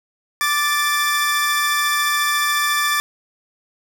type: tone pair together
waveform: sawtooth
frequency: 1174.7 / 1755 Hz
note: D6 / A6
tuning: 0 / -5 cents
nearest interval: perfect fifth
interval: 695 cents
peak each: -16 dBFS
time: 0.41-3 s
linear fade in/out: 0 ms
effects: none